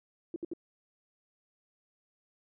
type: tone bursts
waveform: sine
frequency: 337.4 Hz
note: E4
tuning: 40 cents sharp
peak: -33 dBFS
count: 3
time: 0.34-0.535 s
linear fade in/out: 2 ms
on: 21 ms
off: 66 ms
effects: none